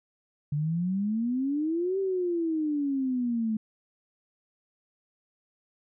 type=exponential two-way sweep; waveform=sine; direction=up then down; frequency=143.1 to 392 to 215.1 Hz; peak=-25 dBFS; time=0.52-3.57 s; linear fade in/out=5 ms; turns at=1.99 s; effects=none